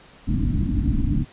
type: low-pass noise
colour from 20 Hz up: pink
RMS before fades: -21 dBFS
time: 0.27-1.25 s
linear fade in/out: 20 ms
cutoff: 310 Hz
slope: 96 dB/octave
effects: pink hiss -49 dBFS RMS until 1.32 s + resampled to 8000 Hz